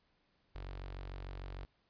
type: tone with notch filter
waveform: sawtooth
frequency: 46.67 Hz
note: F#1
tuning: 16 cents sharp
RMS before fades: -45 dBFS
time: 0.55-1.65 s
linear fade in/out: 0 ms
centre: 200 Hz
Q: 1.1
effects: pink hiss -75 dBFS RMS until 1.89 s + resampled to 11025 Hz